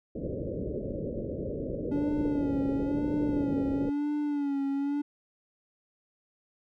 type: low-pass noise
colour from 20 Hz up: white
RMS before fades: -34 dBFS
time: 0.15-3.9 s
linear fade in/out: 10 ms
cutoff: 580 Hz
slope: 96 dB/octave
type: tone with vibrato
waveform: triangle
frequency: 285.8 Hz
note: D4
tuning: 47 cents flat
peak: -25 dBFS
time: 1.91-5.02 s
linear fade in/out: 10 ms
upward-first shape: sine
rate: 1 Hz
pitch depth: 62 cents each way
effects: none